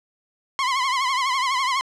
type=tone with vibrato; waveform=sawtooth; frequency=1046.5 Hz; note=C6; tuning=in tune; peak=-16 dBFS; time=0.59-1.81 s; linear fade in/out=0 ms; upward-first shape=triangle; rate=12 Hz; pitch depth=120 cents each way; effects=low-pass 6000 Hz 12 dB/octave